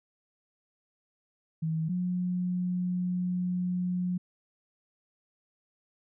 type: tone pair in turn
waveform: sine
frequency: 160.4 / 180.04 Hz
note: E3 / F#3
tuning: -47 / -47 cents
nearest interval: major second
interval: 200 cents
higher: second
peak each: -27 dBFS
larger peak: neither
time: 1.62-1.89 / 1.89-4.18 s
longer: second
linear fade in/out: 10 ms
effects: none